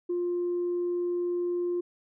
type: tone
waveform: sine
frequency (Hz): 351.7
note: F4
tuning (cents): +12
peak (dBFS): -25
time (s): 0.09-1.81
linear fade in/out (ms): 10
effects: tanh soft clip ceiling -23 dBFS